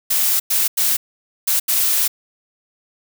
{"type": "noise bursts at uneven times", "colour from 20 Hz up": "blue", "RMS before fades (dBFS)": -17, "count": 5, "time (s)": [[0.1, 0.4], [0.5, 0.68], [0.77, 0.97], [1.47, 1.6], [1.68, 2.08]], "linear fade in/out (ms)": 10, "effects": []}